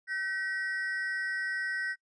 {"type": "ring-modulated tone", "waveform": "triangle", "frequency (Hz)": 1720, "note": "A6", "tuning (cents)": -40, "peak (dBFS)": -26, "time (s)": [0.07, 1.96], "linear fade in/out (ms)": 50, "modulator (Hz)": 189, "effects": ["noise-tail reverb RT60 0.1 s tail -25 dB re dry", "resampled to 22050 Hz"]}